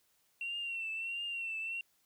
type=tone with vibrato; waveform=sine; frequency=2725 Hz; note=F7; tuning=43 cents flat; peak=-35 dBFS; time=0.41-1.81 s; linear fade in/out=2 ms; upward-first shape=triangle; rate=1.5 Hz; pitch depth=64 cents each way; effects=tanh soft clip ceiling -31 dBFS + white hiss -73 dBFS RMS until 2.05 s